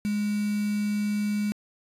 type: tone with quantisation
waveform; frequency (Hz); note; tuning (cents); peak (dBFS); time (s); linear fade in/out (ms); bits
sine; 207.7; G#3; 0; -24; 0.05-1.52; 0; 6
effects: resampled to 32000 Hz